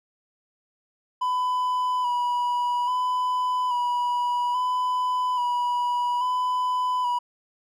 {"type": "tone with vibrato", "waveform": "triangle", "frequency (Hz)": 987.8, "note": "B5", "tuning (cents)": 0, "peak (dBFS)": -20, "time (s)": [1.21, 7.19], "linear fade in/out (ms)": 10, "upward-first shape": "square", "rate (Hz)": 0.6, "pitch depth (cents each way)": 24, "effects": []}